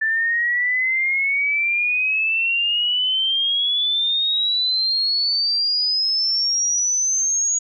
sine exponential sweep, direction up, 1760 to 6750 Hz, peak -17 dBFS, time 0.01-7.59 s, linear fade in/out 10 ms, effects none

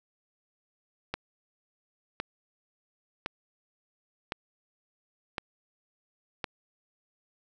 click train, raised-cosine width 0.3 ms, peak -15 dBFS, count 6, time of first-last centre 1.14-6.442 s, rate 0.943 Hz, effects none

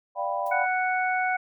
sine chord, G dominant seventh, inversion second, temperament equal, 587.3 / 698.5 / 784 / 987.8 Hz, D5 / F5 / G5 / B5, 0 / 0 / 0 / 0 cents, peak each -31 dBFS, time 0.15-0.67 s, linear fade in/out 50 ms
blue noise with exponential decay, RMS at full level -44 dBFS, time 0.46-0.57 s, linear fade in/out 5 ms, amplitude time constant 23 ms
harmonic tone, 740 Hz, F#5, in tune, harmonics 1 / 2 / 3, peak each -25 / -28 / -30 dBFS, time 0.51-1.37 s, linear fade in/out 10 ms
effects none

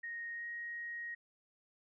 sine tone with pitch glide, 1864.7 to 1880.9 Hz, A#6 to A#6, 0 to +15 cents, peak -40 dBFS, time 0.03-1.15 s, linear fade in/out 10 ms, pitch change +15 cents, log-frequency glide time 0.34-0.46 s, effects none

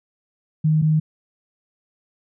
sine tone pair in turn, 155.56 / 155.56 Hz, D#3 / D#3, 0 / 0 cents, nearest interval unison, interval 0 cents, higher neither, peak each -14 dBFS, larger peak neither, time 0.64-0.82 / 0.82-1 s, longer neither, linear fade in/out 10 ms, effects none

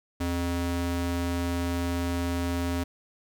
square ring-modulated tone, 172.2 Hz, F3, 24 cents flat, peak -24 dBFS, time 0.2-2.84 s, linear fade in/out 10 ms, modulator 91.8 Hz, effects none

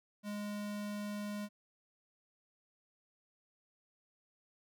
square tone, 206.8 Hz, G#3, 7 cents flat, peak -39 dBFS, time 0.23-1.49 s, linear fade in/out 50 ms, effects none

